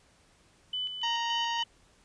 sine tone with tremolo, 3000 Hz, F#7, 23 cents sharp, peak -30 dBFS, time 0.73-1.64 s, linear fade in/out 5 ms, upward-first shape square, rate 3.5 Hz, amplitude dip 50%
harmonic tone, 932.3 Hz, A#5, in tune, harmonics 1 / 2 / 3 / 4 / 5 / 6 / 7, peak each -31 / -37 / -41 / -43 / -45 / -47 / -48 dBFS, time 1.03-1.63 s, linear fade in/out 5 ms
effects pink hiss -63 dBFS RMS until 2.04 s + resampled to 22050 Hz

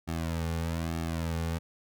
sawtooth tone with flanger, 82.41 Hz, E2, in tune, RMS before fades -32 dBFS, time 0.07-1.59 s, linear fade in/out 20 ms, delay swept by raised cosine 2 to 3.1 ms, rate 1.1 Hz, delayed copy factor -0.95, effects none

